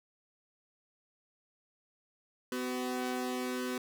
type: tone pair together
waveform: sawtooth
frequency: 251.9 / 377.4 Hz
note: B3 / F#4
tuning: +34 / +34 cents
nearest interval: perfect fifth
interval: 700 cents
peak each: -31 / -34 dBFS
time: 2.52-3.78 s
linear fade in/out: 2 ms
effects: none